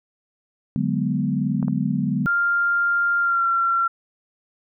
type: chord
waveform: sine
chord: G# half-diminished seventh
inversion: second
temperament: equal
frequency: 146.83 / 185 / 207.7 / 246.9 Hz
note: D3 / F#3 / G#3 / B3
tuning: 0 / 0 / 0 / 0 cents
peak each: -25 dBFS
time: 0.76-2.26 s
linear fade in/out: 0 ms
type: clicks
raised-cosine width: 1 ms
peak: -21 dBFS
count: 2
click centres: 1.628 / 1.682 s
type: tone with pitch glide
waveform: sine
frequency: 1396.9 to 1364.2 Hz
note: F6 to F6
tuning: 0 to -41 cents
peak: -17 dBFS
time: 2.26-3.88 s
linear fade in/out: 10 ms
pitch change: -41 cents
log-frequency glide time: 3.2-3.46 s
effects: none